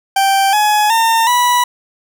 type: tone with pitch steps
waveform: 40% pulse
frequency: 782 / 843 / 908.7 / 979.6 Hz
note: G5 / G#5 / A#5 / B5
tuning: -4 / +26 / -44 / -14 cents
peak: -9 dBFS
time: 0.16-1.64 s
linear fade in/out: 5 ms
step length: 370 ms
effects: none